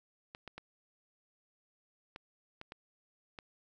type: clicks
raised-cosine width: 0.3 ms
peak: -29 dBFS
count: 7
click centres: 0.349 / 0.477 / 0.58 / 2.161 / 2.614 / 2.721 / 3.388 s
effects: none